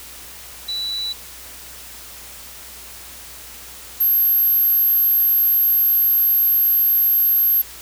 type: tone pair in turn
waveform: sine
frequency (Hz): 3951 / 12544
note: B7 / G9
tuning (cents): 0 / 0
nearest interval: octave + minor sixth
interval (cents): 2000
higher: second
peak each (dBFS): -22 / -13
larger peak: second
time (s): 0.68-1.13 / 4-7.62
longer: second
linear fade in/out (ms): 10
effects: added 60 Hz sine -48 dBFS peak until 7.81 s + white hiss -38 dBFS RMS until 7.81 s